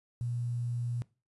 sine tone with quantisation, 120.1 Hz, B2, 48 cents flat, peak -31 dBFS, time 0.21-1.02 s, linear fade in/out 0 ms, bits 10, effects noise-tail reverb RT60 0.3 s tail -20 dB re dry + resampled to 24000 Hz

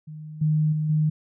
sine tone with level steps, 153.9 Hz, D#3, 19 cents flat, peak -35 / -18 / -22 / -18 dBFS, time 0.07-1.1 s, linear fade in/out 10 ms, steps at 0.41 / 0.72 / 0.89 s, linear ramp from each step 10 ms, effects none

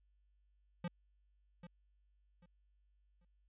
square tone with echo, 174.6 Hz, F3, in tune, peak -38 dBFS, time 0.84-0.88 s, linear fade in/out 5 ms, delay 790 ms, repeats 3, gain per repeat -12 dB, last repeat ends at 3.25 s, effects added 50 Hz sine -70 dBFS peak until 3.48 s + resampled to 8000 Hz

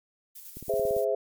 violet noise with tremolo, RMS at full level -43 dBFS, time 0.35-1.05 s, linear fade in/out 10 ms, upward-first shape square, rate 9.9 Hz, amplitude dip 35%
click train, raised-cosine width 3 ms, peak -29 dBFS, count 8, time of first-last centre 0.57-0.965 s, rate 17.7 Hz
sine chord, Ab augmented, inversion none, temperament equal, 415.3 / 523.3 / 659.3 Hz, Ab4 / C5 / E5, 0 / 0 / 0 cents, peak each -28 dBFS, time 0.69-1.15 s, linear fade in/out 5 ms
effects MP3 96 kbps

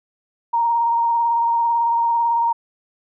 sine tone with vibrato, 933 Hz, A#5, 1 cent sharp, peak -15 dBFS, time 0.53-2.53 s, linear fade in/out 10 ms, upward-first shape sine, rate 18 Hz, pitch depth 20 cents each way, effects none

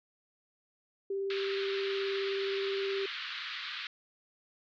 sine tone with vibrato, 392.3 Hz, G4, 1 cent sharp, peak -31 dBFS, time 1.1-3.06 s, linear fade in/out 5 ms, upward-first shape sine, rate 19 Hz, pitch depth 10 cents each way
white band-pass noise, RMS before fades -40 dBFS, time 1.3-3.87 s, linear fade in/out 2 ms, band 1200 to 4200 Hz, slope 48 dB/octave
effects none

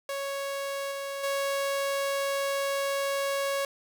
sawtooth tone with level steps, 554.4 Hz, C#5, in tune, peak -27 / -29 / -23 dBFS, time 0.09-3.65 s, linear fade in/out 2 ms, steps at 0.91 / 1.23 s, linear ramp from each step 10 ms, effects none

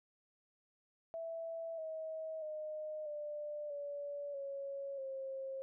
sine tone with pitch steps, 659.3 / 636.8 / 615.1 / 594.2 / 574 / 554.4 / 535.5 Hz, E5 / D#5 / D#5 / D5 / D5 / C#5 / C5, 0 / +40 / -20 / +20 / -40 / 0 / +40 cents, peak -40 dBFS, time 1.14-5.62 s, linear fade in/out 0 ms, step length 640 ms, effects none

